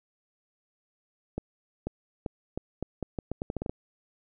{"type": "accelerating click train", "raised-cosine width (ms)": 2, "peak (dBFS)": -18, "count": 14, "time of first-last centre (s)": [1.38, 3.695], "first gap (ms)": 490, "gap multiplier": 0.8, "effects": []}